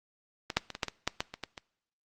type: clicks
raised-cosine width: 0.2 ms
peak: -15 / -6 / -21 / -20 / -10 / -17 / -9 / -11 / -21 / -18 / -23 dBFS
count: 11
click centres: 0.502 / 0.57 / 0.703 / 0.751 / 0.832 / 0.883 / 1.076 / 1.205 / 1.34 / 1.437 / 1.578 s
effects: noise-tail reverb RT60 0.7 s tail -22 dB re dry + Opus 32 kbps